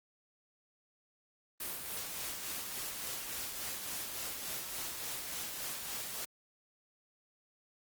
white noise with tremolo, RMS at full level -39 dBFS, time 1.6-6.25 s, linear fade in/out 5 ms, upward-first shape sine, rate 3.5 Hz, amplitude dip 35%, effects Opus 32 kbps

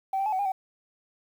sine tone with pitch steps, 771 / 782 / 856 / 753 / 808 / 762 Hz, G5 / G5 / A5 / F#5 / G#5 / G5, -29 / -4 / -48 / +30 / -48 / -49 cents, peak -23 dBFS, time 0.13-0.52 s, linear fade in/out 5 ms, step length 65 ms, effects tanh soft clip ceiling -21 dBFS + 9-bit

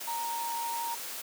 sine tone in noise, 932 Hz, A#5, 1 cent flat, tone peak -32 dBFS, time 0.07-0.95 s, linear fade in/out 10 ms, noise white, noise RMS -39 dBFS, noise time 0-1.22 s, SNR +4 dB, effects high-pass 300 Hz 12 dB/octave

